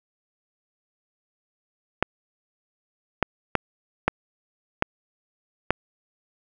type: clicks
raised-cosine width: 0.5 ms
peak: -3 dBFS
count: 6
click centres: 2.026 / 3.227 / 3.553 / 4.08 / 4.824 / 5.706 s
effects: none